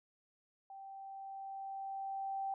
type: tone with level ramp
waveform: sine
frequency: 780 Hz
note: G5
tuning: 9 cents flat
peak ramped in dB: -48 to -35 dBFS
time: 0.7-2.54 s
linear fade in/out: 2 ms
effects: none